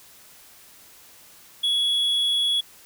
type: tone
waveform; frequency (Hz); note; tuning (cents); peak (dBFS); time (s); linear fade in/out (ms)
triangle; 3365; G#7; +22; -18; 1.63-2.61; 10
effects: white hiss -50 dBFS RMS until 2.85 s